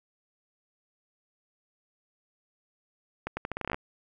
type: accelerating click train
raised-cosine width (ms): 0.5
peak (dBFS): -17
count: 12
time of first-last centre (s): 3.27-3.744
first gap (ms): 100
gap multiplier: 0.81
effects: none